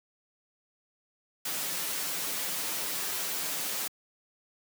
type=noise with comb filter; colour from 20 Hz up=white; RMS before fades=-33 dBFS; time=1.45-3.88 s; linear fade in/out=5 ms; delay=8.4 ms; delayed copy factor=-0.6; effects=high-pass 150 Hz 12 dB/octave